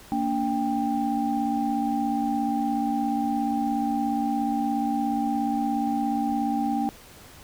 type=tone cluster; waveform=sine; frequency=231 / 288 / 791 Hz; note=A#3 / D4 / G5; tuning=-16 / -34 / +15 cents; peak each=-27 dBFS; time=0.12-6.89 s; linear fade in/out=0 ms; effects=pink hiss -48 dBFS RMS until 7.43 s